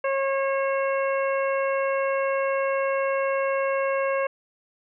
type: harmonic tone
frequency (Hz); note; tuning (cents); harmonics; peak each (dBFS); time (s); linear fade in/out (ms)
544; C#5; -33; 1 / 2 / 3 / 4 / 5; -23 / -29 / -33 / -35 / -37; 0.04-4.27; 5
effects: none